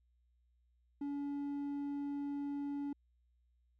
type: tone with hard clipping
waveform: sine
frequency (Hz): 284.6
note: C#4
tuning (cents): +46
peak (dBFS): -38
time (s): 1.01-2.93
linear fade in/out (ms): 5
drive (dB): 3
effects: added 60 Hz sine -70 dBFS peak until 3.79 s